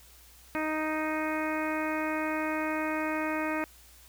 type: harmonic tone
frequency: 311.1 Hz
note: D#4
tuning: in tune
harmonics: 1 / 2 / 3 / 4 / 5 / 6 / 7 / 8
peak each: -32 / -35 / -37 / -38 / -39 / -40 / -40 / -41 dBFS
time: 0.55-3.64 s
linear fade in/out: 0 ms
effects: added 60 Hz sine -57 dBFS peak until 4.08 s + white hiss -56 dBFS RMS until 4.08 s